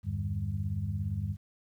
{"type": "tone cluster", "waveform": "sine", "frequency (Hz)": [82.3, 99.6, 150.1, 198.8], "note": ["E2", "G2", "D3", "G3"], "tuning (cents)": [-2, 28, 38, 25], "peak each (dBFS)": [-37, -32, -39, -40], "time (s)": [0.03, 1.37], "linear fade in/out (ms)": 50, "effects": ["11-bit"]}